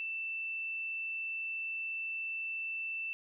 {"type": "tone", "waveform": "sine", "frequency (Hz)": 2663, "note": "E7", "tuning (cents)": 17, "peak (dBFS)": -35, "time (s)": [0, 3.13], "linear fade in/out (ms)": 0, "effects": []}